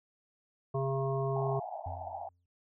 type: harmonic tone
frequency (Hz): 135.3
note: C#3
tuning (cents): -42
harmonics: 1 / 3 / 5 / 7 / 8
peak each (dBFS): -32 / -34 / -37 / -45 / -41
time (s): 0.74-1.6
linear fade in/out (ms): 10
type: band-pass noise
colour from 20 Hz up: white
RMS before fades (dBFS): -41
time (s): 1.36-2.29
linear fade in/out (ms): 2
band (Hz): 640 to 860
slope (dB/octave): 96
type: tone with exponential decay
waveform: triangle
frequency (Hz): 87.9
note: F2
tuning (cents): +12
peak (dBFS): -34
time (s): 1.86-2.46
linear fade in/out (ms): 5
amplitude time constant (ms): 130
effects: none